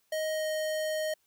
square tone with pitch glide, 626 to 622.4 Hz, D#5 to D#5, +10 to 0 cents, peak -30 dBFS, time 0.12-1.14 s, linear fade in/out 5 ms, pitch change -10 cents, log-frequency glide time 0.33-0.46 s, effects white hiss -72 dBFS RMS until 1.26 s

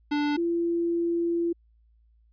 square / sine tone pair in turn, 293.3 / 340.1 Hz, D4 / F4, -2 / -46 cents, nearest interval minor third, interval 256 cents, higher second, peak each -24 / -23 dBFS, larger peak second, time 0.11-0.37 / 0.37-1.53 s, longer second, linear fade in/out 10 ms, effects added 56 Hz sine -58 dBFS peak until 2.32 s + resampled to 11025 Hz

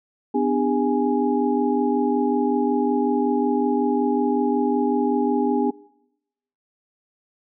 sine tone cluster, 251 / 296.4 / 404.5 / 831 Hz, B3 / D4 / G#4 / G#5, +28 / +16 / -46 / +1 cents, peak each -22 / -24 / -23 / -26 dBFS, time 0.34-5.71 s, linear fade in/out 10 ms, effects noise-tail reverb RT60 0.9 s tail -23 dB re dry

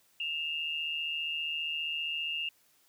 sine tone pair together, 2661 / 2816 Hz, E7 / F7, +16 / +14 cents, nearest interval minor second, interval 98 cents, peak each -37 / -33 dBFS, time 0.2-2.49 s, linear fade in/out 2 ms, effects white hiss -67 dBFS RMS until 2.88 s + high-pass 60 Hz 12 dB/octave

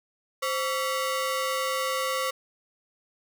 sawtooth ring-modulated tone, 830.6 Hz, G#5, in tune, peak -19 dBFS, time 0.42-2.31 s, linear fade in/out 10 ms, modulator 307 Hz, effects none

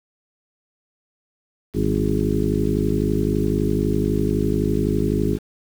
harmonic tone with a mistuned harmonic, 51.91 Hz, G#1, in tune, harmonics 1 / 2 / 3 / 4 / 5 / 6 / 7 / 8, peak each -26 / -26 / -26 / -26 / -26 / -26 / -26 / -26 dBFS, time 1.73-5.39 s, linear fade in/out 50 ms, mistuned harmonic 4, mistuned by -73 cents, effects 7-bit

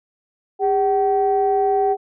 sine tone pair together, 403.2 / 761.1 Hz, G4 / F#5, +49 / +49 cents, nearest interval major seventh, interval 1100 cents, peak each -17 dBFS, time 0.59-1.97 s, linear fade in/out 50 ms, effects tanh soft clip ceiling -8 dBFS

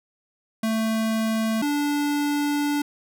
square tone pair in turn, 221.9 / 290.9 Hz, A3 / D4, +15 / -16 cents, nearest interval perfect fourth, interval 469 cents, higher second, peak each -22 dBFS, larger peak neither, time 0.63-1.62 / 1.62-2.82 s, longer second, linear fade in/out 5 ms, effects none

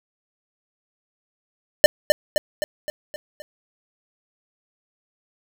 square tone with echo, 599 Hz, D5, 34 cents sharp, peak -6 dBFS, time 1.84-1.86 s, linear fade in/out 0 ms, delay 260 ms, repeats 6, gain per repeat -5 dB, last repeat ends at 3.42 s, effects none

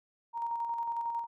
sine tone with tremolo, 932.3 Hz, A#5, in tune, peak -30 dBFS, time 0.33-1.27 s, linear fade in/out 50 ms, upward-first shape square, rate 11 Hz, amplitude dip 35%, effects none

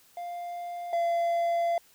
triangle tone pair in turn, 699 / 683 Hz, F5 / F5, +1 / -39 cents, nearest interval unison, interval 40 cents, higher first, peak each -32 / -22 dBFS, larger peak second, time 0.17-0.93 / 0.93-1.78 s, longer second, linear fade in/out 2 ms, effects white hiss -60 dBFS RMS until 1.94 s

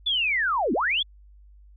sine linear two-way sweep, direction down then up, 3520 to 207.7 to 3520 Hz, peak -21 dBFS, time 0.06-1.03 s, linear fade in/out 10 ms, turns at 0.73 s, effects added 50 Hz sine -48 dBFS peak until 1.76 s

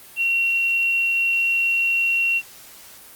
sine tone, 2737 Hz, F7, 36 cents flat, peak -17 dBFS, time 0.16-2.42 s, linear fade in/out 50 ms, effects white hiss -44 dBFS RMS until 3.15 s + Opus 32 kbps

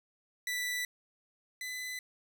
sawtooth tone pair in turn, 1975.5 / 2007 Hz, B6 / B6, 0 / +27 cents, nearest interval unison, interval 27 cents, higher second, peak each -29 / -34 dBFS, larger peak first, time 0.47-0.85 / 1.61-1.99 s, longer neither, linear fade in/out 2 ms, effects none

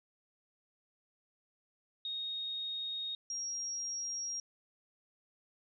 sine tone pair in turn, 3729 / 5624 Hz, A#7 / F8, 0 / +11 cents, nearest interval perfect fifth, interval 711 cents, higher second, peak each -36 / -36 dBFS, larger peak neither, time 2.05-3.15 / 3.3-4.4 s, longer neither, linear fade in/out 2 ms, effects none

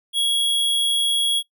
square tone, 3322 Hz, G#7, in tune, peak -18 dBFS, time 0.13-1.43 s, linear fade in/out 50 ms, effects noise-tail reverb RT60 0.1 s tail -21 dB re dry

